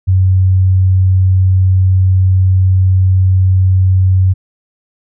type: tone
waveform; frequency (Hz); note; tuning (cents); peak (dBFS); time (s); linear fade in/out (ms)
sine; 93.6; F#2; +20; -6; 0.07-4.34; 20
effects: none